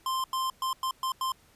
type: tone bursts at uneven times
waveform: square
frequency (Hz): 1046.5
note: C6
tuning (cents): 0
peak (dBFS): -28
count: 6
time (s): 0.06-0.24 / 0.33-0.5 / 0.62-0.73 / 0.83-0.91 / 1.03-1.12 / 1.21-1.32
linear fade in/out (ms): 2
effects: pink hiss -61 dBFS RMS until 1.55 s + resampled to 32000 Hz